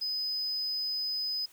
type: tone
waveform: sine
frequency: 5020 Hz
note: D#8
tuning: 15 cents sharp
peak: -28 dBFS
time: 0.01-1.46 s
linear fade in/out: 10 ms
effects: tanh soft clip ceiling -28 dBFS + white hiss -59 dBFS RMS until 1.52 s